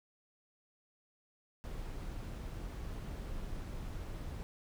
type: noise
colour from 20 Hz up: brown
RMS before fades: -42 dBFS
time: 1.64-4.43 s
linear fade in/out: 0 ms
effects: none